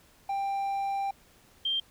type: tone pair in turn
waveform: triangle / sine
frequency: 790 / 3169 Hz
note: G5 / G7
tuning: +13 / +18 cents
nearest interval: 2 octaves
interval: 2405 cents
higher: second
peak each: -26 dBFS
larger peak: neither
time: 0.29-1.11 / 1.65-1.8 s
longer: first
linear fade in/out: 5 ms
effects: pink hiss -60 dBFS RMS until 1.9 s